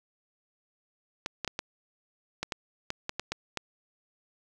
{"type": "clicks", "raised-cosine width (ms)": 0.2, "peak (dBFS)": -14, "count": 11, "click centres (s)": [1.261, 1.447, 1.477, 1.591, 2.43, 2.522, 2.904, 3.094, 3.196, 3.32, 3.573], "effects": []}